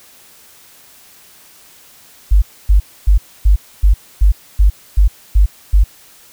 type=tone bursts; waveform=sine; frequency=49.57 Hz; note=G1; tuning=20 cents sharp; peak=-5 dBFS; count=10; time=2.31-5.84 s; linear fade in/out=10 ms; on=110 ms; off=270 ms; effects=white hiss -44 dBFS RMS until 6.32 s